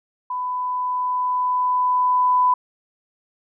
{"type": "tone with level ramp", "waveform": "sine", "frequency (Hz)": 999, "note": "B5", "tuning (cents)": 20, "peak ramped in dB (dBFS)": [-23, -13], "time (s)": [0.3, 2.54], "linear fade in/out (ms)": 5, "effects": []}